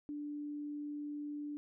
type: tone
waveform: sine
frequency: 293.7 Hz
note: D4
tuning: in tune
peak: -39 dBFS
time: 0.09-1.57 s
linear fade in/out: 0 ms
effects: none